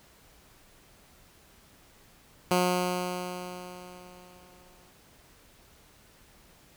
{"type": "tone with exponential decay", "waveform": "10% pulse", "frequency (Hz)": 180, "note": "F#3", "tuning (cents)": -47, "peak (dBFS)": -13, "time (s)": [2.51, 4.91], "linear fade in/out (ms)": 2, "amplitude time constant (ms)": 520, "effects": ["pink hiss -58 dBFS RMS until 6.76 s"]}